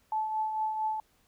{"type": "tone with tremolo", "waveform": "sine", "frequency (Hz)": 869, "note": "A5", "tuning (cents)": -22, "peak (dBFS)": -26, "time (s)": [0.12, 1], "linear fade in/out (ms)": 2, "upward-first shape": "triangle", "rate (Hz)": 4.4, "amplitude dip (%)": 50, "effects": ["pink hiss -68 dBFS RMS until 1.27 s"]}